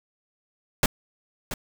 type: noise with echo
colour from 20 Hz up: pink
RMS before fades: -19 dBFS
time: 0.83-0.86 s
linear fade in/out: 2 ms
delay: 680 ms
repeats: 1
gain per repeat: -12 dB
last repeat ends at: 1.54 s
effects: none